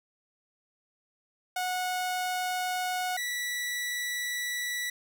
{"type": "tone pair in turn", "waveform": "sawtooth", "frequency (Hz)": [732, 1954.2], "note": ["F#5", "B6"], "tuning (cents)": [-19, -19], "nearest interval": "octave + perfect fourth", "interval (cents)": 1700, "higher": "second", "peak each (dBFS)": [-25, -27], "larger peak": "first", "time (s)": [[1.56, 3.17], [3.17, 4.9]], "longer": "second", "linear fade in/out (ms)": 5, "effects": []}